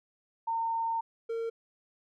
sine / triangle tone pair in turn, 912 / 457.3 Hz, A#5 / A#4, -38 / -33 cents, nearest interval octave, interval 1195 cents, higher first, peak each -28 / -29 dBFS, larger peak first, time 0.47-1.01 / 1.29-1.5 s, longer first, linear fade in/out 10 ms, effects none

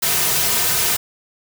white noise with comb filter, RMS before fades -18 dBFS, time 0.02-0.97 s, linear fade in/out 10 ms, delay 3.6 ms, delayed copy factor -0.6, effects none

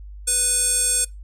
square tone with band-pass filter, 495.9 Hz, B4, 7 cents sharp, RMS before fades -20 dBFS, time 0.27-1.05 s, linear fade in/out 10 ms, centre 8600 Hz, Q 7.4, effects noise-tail reverb RT60 0.2 s tail -22 dB re dry + added 50 Hz sine -35 dBFS peak until 1.23 s

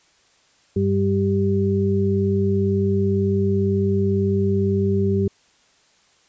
harmonic tone, 98 Hz, G2, in tune, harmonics 1 / 2 / 4, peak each -21 / -21 / -21 dBFS, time 0.76-5.28 s, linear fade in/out 5 ms, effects white hiss -58 dBFS RMS until 6.28 s + resampled to 16000 Hz

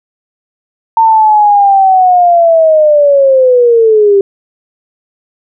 sine linear sweep, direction down, 909 to 390.4 Hz, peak -3 dBFS, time 0.97-4.21 s, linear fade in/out 2 ms, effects none

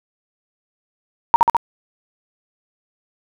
sine tone with echo, 932.3 Hz, A#5, in tune, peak -5 dBFS, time 1.34-1.36 s, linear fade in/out 0 ms, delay 69 ms, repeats 3, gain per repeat -2 dB, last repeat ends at 1.567 s, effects none

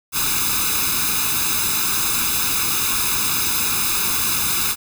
white noise with comb filter, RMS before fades -20 dBFS, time 0.12-4.76 s, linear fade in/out 50 ms, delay 0.79 ms, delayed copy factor +0.9, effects none

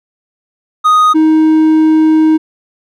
triangle tone pair in turn, 1244.5 / 314.4 Hz, D#6 / D#4, 0 / +18 cents, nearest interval 2 octaves, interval 2382 cents, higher first, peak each -3 dBFS, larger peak neither, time 0.84-1.14 / 1.14-2.38 s, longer second, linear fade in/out 20 ms, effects none

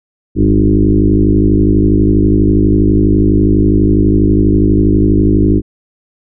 sine tone with frequency modulation, 189 Hz, F#3, 37 cents sharp, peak -6 dBFS, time 0.35-5.62 s, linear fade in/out 50 ms, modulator 52.2 Hz, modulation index 3.3, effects none

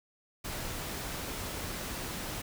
pink noise, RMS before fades -38 dBFS, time 0.44-2.42 s, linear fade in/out 10 ms, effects none

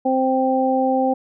harmonic tone, 261.6 Hz, C4, in tune, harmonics 1 / 2 / 3, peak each -20 / -20 / -20 dBFS, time 0.05-1.14 s, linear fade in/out 10 ms, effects none

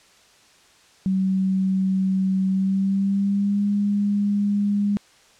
sine tone with pitch glide, 190 to 203.6 Hz, F#3 to G#3, +46 to -34 cents, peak -18 dBFS, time 1.06-4.97 s, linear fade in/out 0 ms, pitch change +120 cents, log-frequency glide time 2.48-3.66 s, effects white hiss -54 dBFS RMS until 5.39 s + low-pass 7000 Hz 12 dB/octave

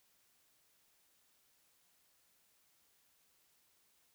silence, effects white hiss -73 dBFS RMS until 4.14 s

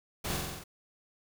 pink noise with echo, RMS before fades -35 dBFS, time 0.24-0.37 s, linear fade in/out 10 ms, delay 45 ms, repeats 6, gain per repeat -2 dB, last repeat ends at 0.64 s, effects none

